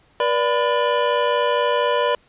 square tone cluster, 481.7 / 586 / 1001 Hz, B4 / D5 / B5, -43 / -4 / +23 cents, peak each -22 dBFS, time 0.2-2.15 s, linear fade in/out 2 ms, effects pink hiss -57 dBFS RMS until 2.28 s + resampled to 8000 Hz

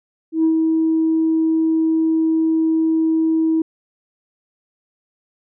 sine tone with ADSR envelope, 321.6 Hz, E4, 43 cents flat, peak -10 dBFS, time 0.32-3.62 s, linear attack 120 ms, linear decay 91 ms, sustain -3 dB, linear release 4 ms, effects tanh soft clip ceiling -9 dBFS

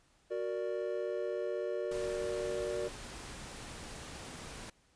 triangle chord, Gb augmented, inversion none, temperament equal, 370 / 466.2 / 587.3 Hz, Gb4 / Bb4 / D5, 0 / 0 / 0 cents, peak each -36 dBFS, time 0.3-2.89 s, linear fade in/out 20 ms
pink noise, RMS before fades -46 dBFS, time 1.91-4.7 s, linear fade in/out 5 ms
effects pink hiss -69 dBFS RMS until 4.95 s + resampled to 22050 Hz

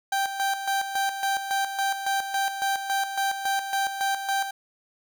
30% pulse tone with tremolo, 784 Hz, G5, in tune, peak -20 dBFS, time 0.12-4.51 s, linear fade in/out 5 ms, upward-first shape square, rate 3.6 Hz, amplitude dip 60%, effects none

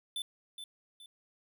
square tone with echo, 3520 Hz, A7, in tune, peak -35 dBFS, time 0.16-0.22 s, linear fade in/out 2 ms, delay 420 ms, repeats 2, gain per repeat -8 dB, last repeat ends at 1.06 s, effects none

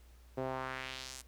sawtooth tone with band-pass filter sweep, 130.81 Hz, C3, in tune, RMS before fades -41 dBFS, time 0.37-1.22 s, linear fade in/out 10 ms, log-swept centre 480 to 8600 Hz, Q 1.5, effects added 60 Hz sine -56 dBFS peak until 1.27 s + pink hiss -67 dBFS RMS until 1.27 s

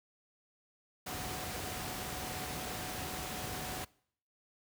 sine tone in noise, 740 Hz, F#5, in tune, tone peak -47 dBFS, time 1.06-3.85 s, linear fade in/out 10 ms, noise pink, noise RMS -40 dBFS, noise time 1.06-3.85 s, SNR -10 dB, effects noise-tail reverb RT60 0.6 s tail -23 dB re dry + high-pass 60 Hz 12 dB/octave

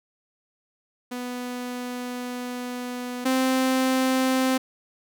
sawtooth tone pair in turn, 247.3 / 260.4 Hz, B3 / C4, +3 / -8 cents, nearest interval minor second, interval 89 cents, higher second, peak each -26 / -16 dBFS, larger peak second, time 1.11-3.25 / 3.25-4.58 s, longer first, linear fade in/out 10 ms, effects none

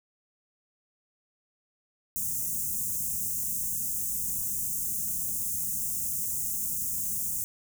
white band-stop noise, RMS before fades -31 dBFS, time 2.16-7.44 s, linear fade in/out 0 ms, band 230 to 6400 Hz, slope 48 dB/octave, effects none

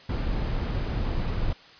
brown noise, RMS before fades -27 dBFS, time 0.09-1.53 s, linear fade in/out 5 ms, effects white hiss -50 dBFS RMS until 1.79 s + resampled to 11025 Hz

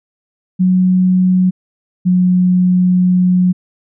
sine tone pair in turn, 184 / 181.57 Hz, F#3 / F#3, -9 / -32 cents, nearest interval unison, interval 23 cents, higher first, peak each -8 dBFS, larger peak neither, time 0.59-1.51 / 2.05-3.53 s, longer second, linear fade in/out 20 ms, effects none

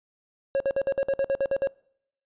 triangle tone bursts, 547 Hz, C#5, 23 cents flat, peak -19 dBFS, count 11, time 0.55-1.672 s, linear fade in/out 0 ms, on 52 ms, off 55 ms, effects noise-tail reverb RT60 0.7 s tail -25 dB re dry + resampled to 8000 Hz

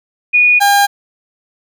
sine / 30% pulse tone pair in turn, 2458 / 806.2 Hz, D#7 / G5, -22 / +48 cents, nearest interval octave + perfect fifth, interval 1930 cents, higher first, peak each -6 / -5 dBFS, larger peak second, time 0.33-0.6 / 0.6-0.87 s, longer neither, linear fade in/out 20 ms, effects none

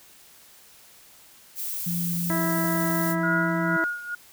violet noise, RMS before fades -31 dBFS, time 1.55-3.16 s, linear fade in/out 50 ms
sine tone with pitch glide, 173.4 to 172.4 Hz, F3 to F3, -12 to -22 cents, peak -26 dBFS, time 1.86-3.77 s, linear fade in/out 10 ms, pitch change -10 cents, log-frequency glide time 2.28-3.27 s
harmonic tone, 328 Hz, E4, 9 cents flat, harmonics 1 / 2 / 3 / 4 / 5 / 6, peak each -28 / -31 / -33 / -34 / -35 / -36 dBFS, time 2.3-3.84 s, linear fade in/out 0 ms
sine tone with tremolo, 1434 Hz, F6, 45 cents sharp, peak -22 dBFS, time 3.23-4.15 s, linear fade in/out 5 ms, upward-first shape sine, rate 2.2 Hz, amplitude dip 80%
effects white hiss -52 dBFS RMS until 4.32 s

